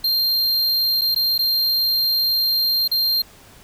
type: tone with dropouts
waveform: square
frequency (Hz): 4186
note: C8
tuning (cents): 0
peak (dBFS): -17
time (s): 0.04-3.22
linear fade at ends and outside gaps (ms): 5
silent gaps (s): 1.012-1.016 / 1.147-1.16 / 1.38-1.39 / 2.878-2.914
effects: pink hiss -47 dBFS RMS until 3.63 s